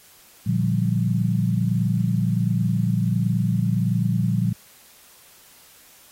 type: chord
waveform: sine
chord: G minor seventh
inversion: first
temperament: equal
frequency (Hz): 116.54 / 146.83 / 174.61 / 196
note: Bb2 / D3 / F3 / G3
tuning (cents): 0 / 0 / 0 / 0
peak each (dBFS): -22 / -27 / -23 / -26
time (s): 0.46-4.53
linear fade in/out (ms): 10
effects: white hiss -51 dBFS RMS until 6.11 s + AAC 48 kbps